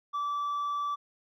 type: tone with hard clipping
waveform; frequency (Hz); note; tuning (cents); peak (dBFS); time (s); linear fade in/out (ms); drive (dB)
triangle; 1159; D6; -23; -28; 0.13-0.96; 20; 1
effects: none